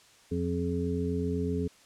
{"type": "harmonic tone with a mistuned harmonic", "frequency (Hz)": 87.9, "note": "F2", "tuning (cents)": 12, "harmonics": [1, 2, 3, 5], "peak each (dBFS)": [-33, -33, -33, -33], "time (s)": [0.31, 1.68], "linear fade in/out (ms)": 10, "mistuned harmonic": 5, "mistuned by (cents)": -60, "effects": ["white hiss -58 dBFS RMS until 1.85 s", "low-pass 8000 Hz 12 dB/octave"]}